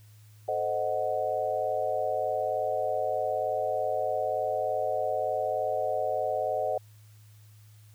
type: chord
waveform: sine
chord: A diminished seventh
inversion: none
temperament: equal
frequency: 440 / 523.3 / 622.3 / 740 Hz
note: A4 / C5 / Eb5 / Gb5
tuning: 0 / 0 / 0 / 0 cents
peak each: -36 / -32 / -30 / -31 dBFS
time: 0.48-6.78 s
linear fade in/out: 5 ms
effects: added 106 Hz sine -51 dBFS peak until 7.94 s + white hiss -63 dBFS RMS until 7.94 s